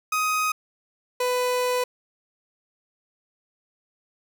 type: tone pair in turn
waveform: 30% pulse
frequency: 1255 / 498 Hz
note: D#6 / B4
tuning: +15 / +14 cents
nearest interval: octave + major third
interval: 1601 cents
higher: first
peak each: -19 dBFS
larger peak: neither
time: 0.12-0.52 / 1.2-1.84 s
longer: second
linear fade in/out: 5 ms
effects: none